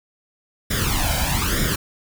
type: noise with flanger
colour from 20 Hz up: pink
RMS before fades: -21 dBFS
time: 0.7-1.76 s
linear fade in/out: 10 ms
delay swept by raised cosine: 0.56 to 1.3 ms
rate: 1.1 Hz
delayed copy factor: +0.8
effects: none